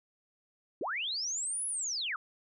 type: linear two-way sweep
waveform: sine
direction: up then down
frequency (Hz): 261.6 to 10548 to 1166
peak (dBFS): -32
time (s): 0.81-2.16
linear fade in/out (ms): 2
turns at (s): 1.66
effects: none